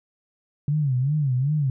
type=tone with vibrato; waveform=sine; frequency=138.59 Hz; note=C#3; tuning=in tune; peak=-19 dBFS; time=0.68-1.7 s; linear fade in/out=2 ms; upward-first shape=sine; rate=2.6 Hz; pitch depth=180 cents each way; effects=none